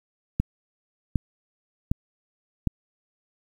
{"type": "click train", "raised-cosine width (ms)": 5, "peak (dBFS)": -9, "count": 4, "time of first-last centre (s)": [0.4, 2.673], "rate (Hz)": 1.32, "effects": ["8-bit"]}